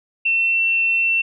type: tone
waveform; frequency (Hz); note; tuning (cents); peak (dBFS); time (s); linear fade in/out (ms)
sine; 2699; E7; +40; -15; 0.25-1.22; 10
effects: none